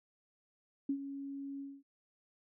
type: tone with ADSR envelope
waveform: sine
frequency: 277.2 Hz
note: C#4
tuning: in tune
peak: -29 dBFS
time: 0.89-1.83 s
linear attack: 5 ms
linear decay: 77 ms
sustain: -11 dB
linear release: 230 ms
effects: none